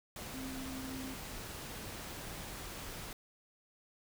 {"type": "tone in noise", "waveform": "sine", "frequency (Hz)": 262.6, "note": "C4", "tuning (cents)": 6, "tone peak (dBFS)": -42, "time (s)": [0.34, 1.14], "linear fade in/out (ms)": 2, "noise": "pink", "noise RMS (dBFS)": -45, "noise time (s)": [0.16, 3.13], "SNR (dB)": 0, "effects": []}